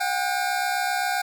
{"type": "tone pair together", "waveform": "25% pulse", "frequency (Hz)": [727.4, 795], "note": ["F#5", "G5"], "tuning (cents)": [-30, 24], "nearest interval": "major second", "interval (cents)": 154, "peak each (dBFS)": [-22, -22], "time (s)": [0, 1.22], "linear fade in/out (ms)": 10, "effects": []}